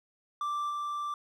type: tone with level steps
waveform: triangle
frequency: 1174.7 Hz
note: D6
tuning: in tune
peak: -28 / -30 dBFS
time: 0.41-1.14 s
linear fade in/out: 2 ms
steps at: 0.69 s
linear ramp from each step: 20 ms
effects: none